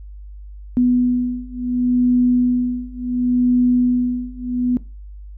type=beating tone pair; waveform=sine; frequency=246.9 / 247.6 Hz; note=B3 / B3; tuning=0 / +5 cents; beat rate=0.7 Hz; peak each=-18 / -17 dBFS; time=0.77-4.77 s; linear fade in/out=0 ms; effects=noise-tail reverb RT60 0.3 s tail -19 dB re dry + added 50 Hz sine -33 dBFS peak until 5.37 s